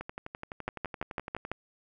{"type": "two click trains", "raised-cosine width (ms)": 0.5, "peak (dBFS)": [-17, -23], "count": [6, 18], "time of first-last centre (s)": [[0.68, 1.516], [0.01, 1.451]], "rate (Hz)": [5.98, 11.8], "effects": []}